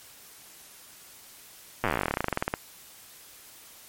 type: slowing click train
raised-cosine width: 0.5 ms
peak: -10 dBFS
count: 28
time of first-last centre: 1.84-2.539 s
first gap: 8 ms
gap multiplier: 1.08
effects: white hiss -50 dBFS RMS until 3.88 s + MP3 64 kbps